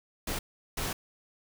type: noise bursts at uneven times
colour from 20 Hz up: pink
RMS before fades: -33 dBFS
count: 2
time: 0.27-0.39 / 0.77-0.93 s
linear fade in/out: 5 ms
effects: none